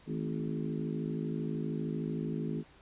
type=harmonic tone with a mistuned harmonic; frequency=53 Hz; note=G#1; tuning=36 cents sharp; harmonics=3 / 4 / 5 / 6 / 7 / 8; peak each=-36 / -38 / -40 / -42 / -43 / -44 dBFS; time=0.06-2.64 s; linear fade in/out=50 ms; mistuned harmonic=4; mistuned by=+56 cents; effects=pink hiss -59 dBFS RMS until 2.81 s + resampled to 8000 Hz